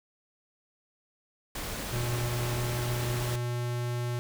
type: noise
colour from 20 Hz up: pink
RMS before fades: -36 dBFS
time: 1.55-3.36 s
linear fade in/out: 5 ms
type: tone with pitch glide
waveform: square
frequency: 120.2 to 121.11 Hz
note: B2 to B2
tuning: -46 to -33 cents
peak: -30 dBFS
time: 1.93-4.19 s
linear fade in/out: 0 ms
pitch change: +13 cents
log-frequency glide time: 2.21-2.93 s
effects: none